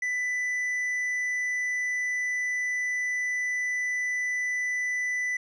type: tone with tanh clipping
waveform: triangle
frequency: 1990 Hz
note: B6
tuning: 13 cents sharp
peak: -27 dBFS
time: 0.02-5.37 s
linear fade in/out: 5 ms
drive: 9 dB
effects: none